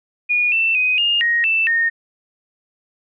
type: tone with pitch steps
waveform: sine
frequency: 2446 / 2672 / 2505 / 2830 / 1876 / 2655 / 1841 Hz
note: D#7 / E7 / D#7 / F7 / A#6 / E7 / A#6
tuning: -30 / +23 / +11 / +22 / +11 / +12 / -22 cents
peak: -14 dBFS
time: 0.29-1.9 s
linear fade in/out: 20 ms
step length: 230 ms
effects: none